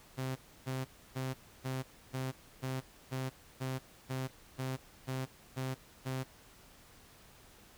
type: tone bursts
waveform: sawtooth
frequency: 130.81 Hz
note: C3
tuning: in tune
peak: -31 dBFS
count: 13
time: 0.17-6.24 s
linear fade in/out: 20 ms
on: 190 ms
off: 300 ms
effects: pink hiss -59 dBFS RMS until 7.77 s